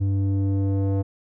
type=tone with low-pass filter sweep; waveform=square; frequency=98 Hz; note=G2; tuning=in tune; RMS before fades=-22 dBFS; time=0-1.03 s; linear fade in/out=20 ms; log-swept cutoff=210 to 540 Hz; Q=1.4; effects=none